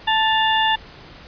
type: harmonic tone with a mistuned harmonic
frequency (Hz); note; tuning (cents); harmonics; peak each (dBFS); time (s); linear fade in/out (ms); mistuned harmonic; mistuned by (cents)
880; A5; 0; 1 / 2 / 3 / 4; -18 / -21 / -23 / -24; 0.07-0.76; 10; 3; +110
effects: pink hiss -42 dBFS RMS until 1.27 s + resampled to 11025 Hz